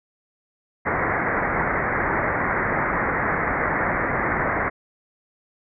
white low-pass noise, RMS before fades -23 dBFS, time 0.85-4.7 s, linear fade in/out 20 ms, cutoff 2100 Hz, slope 96 dB/octave, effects none

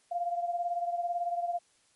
sine beating tone pair, 694 / 712 Hz, F5 / F5, -11 / +33 cents, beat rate 18 Hz, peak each -30 / -36 dBFS, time 0.11-1.59 s, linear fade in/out 10 ms, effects white hiss -67 dBFS RMS until 1.95 s + MP3 48 kbps

